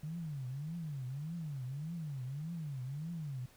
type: tone with vibrato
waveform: sine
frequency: 146.83 Hz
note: D3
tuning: in tune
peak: -38 dBFS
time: 0.03-3.46 s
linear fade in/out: 5 ms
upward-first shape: triangle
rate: 1.7 Hz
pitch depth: 300 cents each way
effects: pink hiss -63 dBFS RMS until 3.56 s